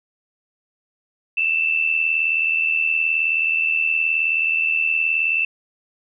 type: tone pair together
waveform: sine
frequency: 2637 / 2716 Hz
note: E7 / F7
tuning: 0 / -49 cents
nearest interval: minor second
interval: 51 cents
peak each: -18 / -23 dBFS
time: 1.37-5.45 s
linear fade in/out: 5 ms
effects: none